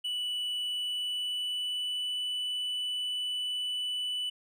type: tone with pitch glide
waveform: triangle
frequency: 2960 to 2979 Hz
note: F#7 to F#7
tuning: 0 to +11 cents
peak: -29 dBFS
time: 0.04-4.3 s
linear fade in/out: 10 ms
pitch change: +11 cents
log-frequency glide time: 0.58-2.23 s
effects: none